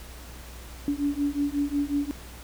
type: beating tone pair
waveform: sine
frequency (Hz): 284.1 / 289.6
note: C#4 / D4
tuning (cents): +43 / -24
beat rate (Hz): 5.5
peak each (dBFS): -27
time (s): 0.88-2.11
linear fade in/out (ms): 0
effects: added 60 Hz sine -42 dBFS peak until 2.43 s + pink hiss -46 dBFS RMS until 2.43 s